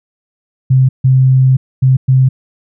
sine tone bursts at uneven times, 130.81 Hz, C3, in tune, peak -5 dBFS, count 4, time 0.7-0.89 / 1.04-1.57 / 1.82-1.97 / 2.08-2.29 s, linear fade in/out 10 ms, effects none

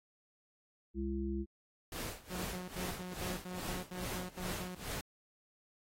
harmonic tone, 67.7 Hz, C#2, 40 cents flat, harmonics 1 / 3 / 5, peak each -38 / -39 / -39 dBFS, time 0.94-1.46 s, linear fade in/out 50 ms
pink noise with tremolo, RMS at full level -41 dBFS, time 1.92-5.01 s, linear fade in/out 2 ms, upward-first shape sine, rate 2.4 Hz, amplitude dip 90%
sawtooth tone bursts, 181.6 Hz, F#3, 32 cents flat, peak -38 dBFS, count 11, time 2.3-4.75 s, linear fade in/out 5 ms, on 150 ms, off 80 ms
effects AAC 48 kbps

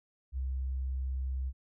sine tone, 65.41 Hz, C2, in tune, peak -31 dBFS, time 0.32-1.53 s, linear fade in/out 50 ms, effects none

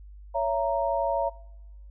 sine chord, A# diminished, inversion first, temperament just, 559.4 / 671.3 / 932.3 Hz, C#5 / E5 / A#5, +16 / +31 / 0 cents, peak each -28 dBFS, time 0.34-1.3 s, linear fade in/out 20 ms, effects noise-tail reverb RT60 1.0 s tail -23 dB re dry + added 50 Hz sine -43 dBFS peak until 1.9 s

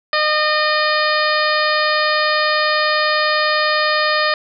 harmonic tone, 610 Hz, D#5, 34 cents flat, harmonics 1 / 2 / 3 / 4 / 5 / 6 / 7 / 8, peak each -20 / -19 / -19 / -26 / -29 / -27 / -25 / -25 dBFS, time 0.13-4.34 s, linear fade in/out 2 ms, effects none

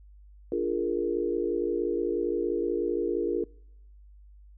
sine chord, Bb dominant seventh, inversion first, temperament equal, 293.7 / 349.2 / 415.3 / 466.2 Hz, D4 / F4 / Ab4 / Bb4, 0 / 0 / 0 / 0 cents, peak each -34 / -29 / -31 / -31 dBFS, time 0.52-3.44 s, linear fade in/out 2 ms, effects noise-tail reverb RT60 0.8 s tail -26 dB re dry + added 50 Hz sine -49 dBFS peak until 4.57 s

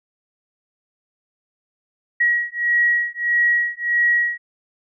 sine beating tone pair, 1907 / 1908.6 Hz, A#6 / A#6, +39 / +40 cents, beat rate 1.6 Hz, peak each -19 dBFS, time 2.2-4.38 s, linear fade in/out 10 ms, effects none

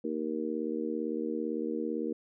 harmonic tone, 77.8 Hz, D#2, in tune, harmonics 3 / 4 / 5 / 6, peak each -36 / -35 / -38 / -36 dBFS, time 0.04-2.13 s, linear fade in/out 5 ms, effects none

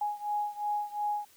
sine beating tone pair, 830.6 / 833.4 Hz, G#5 / G#5, 0 / +6 cents, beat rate 2.8 Hz, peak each -32 / -34 dBFS, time 0.01-1.25 s, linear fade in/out 5 ms, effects white hiss -60 dBFS RMS until 1.36 s

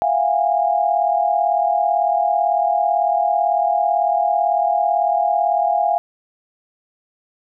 sine tone cluster, 678 / 716 / 816 Hz, E5 / F5 / G#5, +49 / +43 / -31 cents, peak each -19 dBFS, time 0.02-5.98 s, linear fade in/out 0 ms, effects none

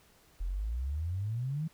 sine exponential sweep, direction up, 40.86 to 164.81 Hz, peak -31 dBFS, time 0.4-1.68 s, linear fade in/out 10 ms, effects pink hiss -63 dBFS RMS until 1.73 s

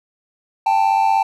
triangle tone pair together, 788 / 884.5 Hz, G5 / A5, +9 / +9 cents, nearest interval major second, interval 200 cents, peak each -14 dBFS, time 0.66-1.23 s, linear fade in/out 5 ms, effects none

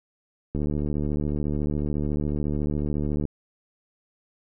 click train, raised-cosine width 3 ms, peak -15 dBFS, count 201, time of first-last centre 0.55-3.253 s, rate 74 Hz, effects none

